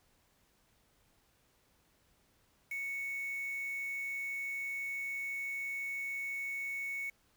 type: tone with quantisation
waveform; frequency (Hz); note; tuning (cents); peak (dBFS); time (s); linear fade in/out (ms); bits
sine; 2217; C#7; 0; -36; 2.71-7.1; 5; 8
effects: pink hiss -71 dBFS RMS until 7.36 s